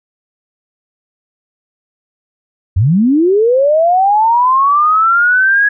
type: linear sweep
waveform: sine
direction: up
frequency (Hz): 81 to 1677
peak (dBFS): -7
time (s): 2.76-5.69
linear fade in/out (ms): 10
effects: none